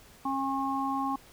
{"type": "harmonic tone", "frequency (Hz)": 271.1, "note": "C#4", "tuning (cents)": -38, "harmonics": [1, 3, 4], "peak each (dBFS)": [-32, -32, -32], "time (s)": [0.25, 1.16], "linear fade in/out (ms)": 5, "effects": ["pink hiss -55 dBFS RMS until 1.32 s"]}